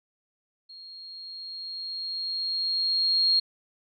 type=tone with level ramp; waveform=sine; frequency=4258 Hz; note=C8; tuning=30 cents sharp; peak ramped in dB=-43 to -18 dBFS; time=0.69-3.4 s; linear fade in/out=10 ms; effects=none